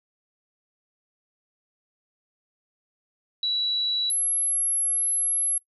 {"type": "tone pair in turn", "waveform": "sine", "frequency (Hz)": [3924, 11099], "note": ["B7", "F9"], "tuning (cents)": [-12, -12], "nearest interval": "octave + tritone", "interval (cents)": 1800, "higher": "second", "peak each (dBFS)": [-23, -21], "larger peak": "second", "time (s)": [[3.43, 4.1], [4.1, 5.58]], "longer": "second", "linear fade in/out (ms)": 2, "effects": ["noise-tail reverb RT60 0.1 s tail -18 dB re dry"]}